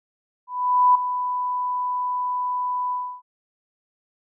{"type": "tone with ADSR envelope", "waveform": "sine", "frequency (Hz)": 994, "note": "B5", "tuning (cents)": 11, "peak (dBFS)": -11, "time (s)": [0.47, 3.22], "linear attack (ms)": 480, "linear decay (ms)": 7, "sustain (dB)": -11, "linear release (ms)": 300, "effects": []}